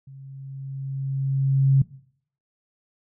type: tone with level ramp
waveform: sine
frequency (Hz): 135.7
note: C#3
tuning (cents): -36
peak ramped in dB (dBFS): -40 to -12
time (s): 0.07-1.82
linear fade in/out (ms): 5
effects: noise-tail reverb RT60 0.6 s tail -19 dB re dry